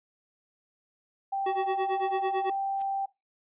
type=tone; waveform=sine; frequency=784 Hz; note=G5; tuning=in tune; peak=-27 dBFS; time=1.32-3.06 s; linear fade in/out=10 ms
type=tone with tremolo; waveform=square; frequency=376.9 Hz; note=F#4; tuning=32 cents sharp; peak=-27 dBFS; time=1.46-2.5 s; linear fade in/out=5 ms; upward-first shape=sine; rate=9 Hz; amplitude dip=95%
type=noise with exponential growth; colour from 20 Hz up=white; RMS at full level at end=-46 dBFS; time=2.73-2.82 s; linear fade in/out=0 ms; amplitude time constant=18 ms
effects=noise-tail reverb RT60 0.2 s tail -18 dB re dry + resampled to 8000 Hz